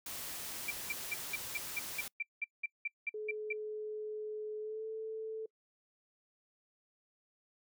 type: noise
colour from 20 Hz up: white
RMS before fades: -43 dBFS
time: 0.06-2.08 s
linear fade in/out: 2 ms
type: tone bursts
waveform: sine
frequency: 2349 Hz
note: D7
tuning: in tune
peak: -33 dBFS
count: 14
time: 0.68-3.528 s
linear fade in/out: 5 ms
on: 27 ms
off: 190 ms
type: tone with pitch glide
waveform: sine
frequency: 427.5 to 440 Hz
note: A4 to A4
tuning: -50 to 0 cents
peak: -38 dBFS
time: 3.14-5.46 s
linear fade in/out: 5 ms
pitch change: +50 cents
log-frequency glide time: 4.6-4.85 s
effects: noise-tail reverb RT60 0.1 s tail -26 dB re dry